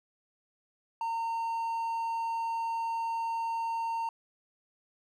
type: tone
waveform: triangle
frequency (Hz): 915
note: A#5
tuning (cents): -32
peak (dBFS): -28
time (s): 1.01-4.09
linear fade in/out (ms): 2
effects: none